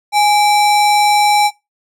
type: tone with sample-and-hold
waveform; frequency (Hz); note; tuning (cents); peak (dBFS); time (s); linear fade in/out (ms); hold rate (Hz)
sine; 830.6; G#5; 0; -8; 0.12-1.51; 50; 3150
effects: noise-tail reverb RT60 0.2 s tail -19 dB re dry + low-pass 12000 Hz 12 dB/octave